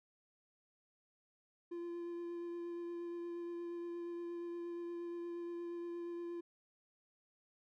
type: tone with vibrato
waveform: triangle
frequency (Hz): 344.1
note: F4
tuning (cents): -26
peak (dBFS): -39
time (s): 1.71-6.41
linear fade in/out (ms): 10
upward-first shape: triangle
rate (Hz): 8.5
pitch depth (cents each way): 14
effects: none